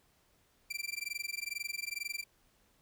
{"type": "tone with amplitude modulation", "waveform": "sawtooth", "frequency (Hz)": 2354, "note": "D7", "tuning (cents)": 3, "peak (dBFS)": -30, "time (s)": [0.7, 2.24], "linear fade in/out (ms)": 10, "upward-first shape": "sine", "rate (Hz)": 22.2, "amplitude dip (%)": 100, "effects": ["pink hiss -70 dBFS RMS until 2.81 s"]}